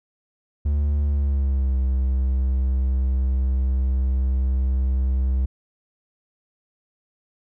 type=tone with pitch glide; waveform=triangle; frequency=72.6 to 65.05 Hz; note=D2 to C2; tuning=-19 to -9 cents; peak=-16 dBFS; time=0.65-5.46 s; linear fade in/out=10 ms; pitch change=-190 cents; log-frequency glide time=1.02-1.77 s; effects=none